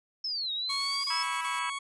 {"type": "linear two-way sweep", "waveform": "sine", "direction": "down then up", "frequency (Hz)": [5340, 3729, 5250], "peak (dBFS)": -30, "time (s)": [0.24, 1.23], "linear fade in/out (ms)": 5, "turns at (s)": 0.52}
{"type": "tone bursts", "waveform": "20% pulse", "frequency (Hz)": 1110, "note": "C#6", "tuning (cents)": 2, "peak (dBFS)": -28, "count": 3, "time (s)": [0.69, 1.79], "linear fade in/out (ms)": 10, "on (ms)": 350, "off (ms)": 25}
{"type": "noise with tremolo", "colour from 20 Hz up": "blue", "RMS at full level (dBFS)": -42, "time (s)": [0.7, 1.59], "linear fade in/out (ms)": 0, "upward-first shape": "triangle", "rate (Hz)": 9.6, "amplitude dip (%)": 35}
{"type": "harmonic tone", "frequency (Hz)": 326.9, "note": "E4", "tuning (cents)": -14, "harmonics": [3, 4, 5, 6, 7, 8, 9], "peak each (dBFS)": [-34, -38, -40, -45, -46, -42, -47], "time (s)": [1.1, 1.7], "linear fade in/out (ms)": 5}
{"effects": ["resampled to 24000 Hz"]}